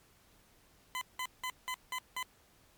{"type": "tone bursts", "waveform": "20% pulse", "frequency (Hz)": 1014, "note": "B5", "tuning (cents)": 45, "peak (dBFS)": -30, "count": 6, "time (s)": [0.95, 2.228], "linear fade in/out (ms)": 0, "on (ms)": 63, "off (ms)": 180, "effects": ["pink hiss -65 dBFS RMS until 2.77 s", "MP3 96 kbps"]}